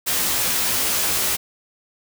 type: noise with comb filter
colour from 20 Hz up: white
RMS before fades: -21 dBFS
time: 0.06-1.37 s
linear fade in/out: 20 ms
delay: 16 ms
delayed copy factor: +1
effects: none